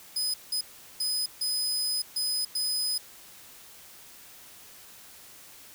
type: tone bursts at uneven times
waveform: sawtooth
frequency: 5020 Hz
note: D#8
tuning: 15 cents sharp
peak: -24 dBFS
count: 6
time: 0.16-0.34 / 0.52-0.61 / 1-1.26 / 1.41-2.02 / 2.16-2.45 / 2.55-2.98 s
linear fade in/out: 5 ms
effects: white hiss -50 dBFS RMS until 5.74 s